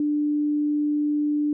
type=tone; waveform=sine; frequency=296.2 Hz; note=D4; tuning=15 cents sharp; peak=-20 dBFS; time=0-1.53 s; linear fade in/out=2 ms; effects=none